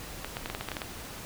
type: clicks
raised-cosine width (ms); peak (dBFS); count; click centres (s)
0.3; -17; 10; 0.246 / 0.369 / 0.459 / 0.5 / 0.549 / 0.61 / 0.687 / 0.717 / 0.768 / 0.818
effects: pink hiss -42 dBFS RMS until 1.25 s